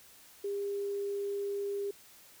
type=tone; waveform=sine; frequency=402 Hz; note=G4; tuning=44 cents sharp; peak=-32 dBFS; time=0.44-1.91 s; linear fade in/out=5 ms; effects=white hiss -57 dBFS RMS until 2.4 s